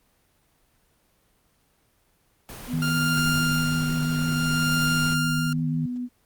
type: noise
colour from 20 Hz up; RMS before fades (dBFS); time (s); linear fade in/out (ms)
pink; -39; 2.49-5.14; 0
type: tone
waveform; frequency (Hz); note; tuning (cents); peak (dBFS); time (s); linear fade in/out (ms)
sine; 246.9; B3; 0; -27; 2.67-6.09; 50
type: tone with vibrato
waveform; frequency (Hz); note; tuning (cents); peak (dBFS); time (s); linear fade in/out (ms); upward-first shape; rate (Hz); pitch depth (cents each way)
sine; 156.5; D#3; +10; -24; 2.73-5.86; 5; triangle; 6; 38
type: tone with tremolo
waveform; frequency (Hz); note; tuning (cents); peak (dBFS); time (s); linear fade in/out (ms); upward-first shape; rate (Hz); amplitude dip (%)
sawtooth; 1400; F6; +4; -19; 2.82-5.53; 2; sine; 0.61; 65
effects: pink hiss -65 dBFS RMS until 6.25 s + Opus 24 kbps